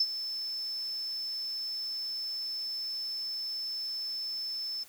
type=tone with ADSR envelope; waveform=sine; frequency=5270 Hz; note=E8; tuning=1 cent flat; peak=-21 dBFS; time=0-4.84 s; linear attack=5 ms; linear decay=50 ms; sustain=-12 dB; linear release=13 ms; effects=white hiss -55 dBFS RMS until 4.88 s